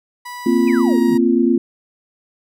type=tone with pitch glide; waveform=30% pulse; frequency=982 to 946.4 Hz; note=B5 to A#5; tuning=-10 to +26 cents; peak=-26 dBFS; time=0.25-1.18 s; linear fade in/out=10 ms; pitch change=-64 cents; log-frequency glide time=0.83-0.94 s
type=chord; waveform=sine; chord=Bb suspended second; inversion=none; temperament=equal with one note detuned; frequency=233.1 / 261.6 / 345 Hz; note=Bb3 / C4 / F4; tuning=0 / 0 / -21 cents; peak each=-16 dBFS; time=0.46-1.58 s; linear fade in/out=5 ms
type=exponential sweep; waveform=sine; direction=down; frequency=2637 to 130 Hz; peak=-26 dBFS; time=0.67-1.16 s; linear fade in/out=10 ms
effects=none